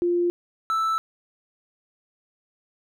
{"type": "tone pair in turn", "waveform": ["sine", "triangle"], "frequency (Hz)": [349.2, 1319.2], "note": ["F4", "E6"], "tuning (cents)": [0, 1], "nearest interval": "octave + major seventh", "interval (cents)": 2301, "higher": "second", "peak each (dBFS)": -19, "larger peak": "neither", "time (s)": [[0.02, 0.3], [0.7, 0.98]], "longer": "neither", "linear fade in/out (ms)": 0, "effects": []}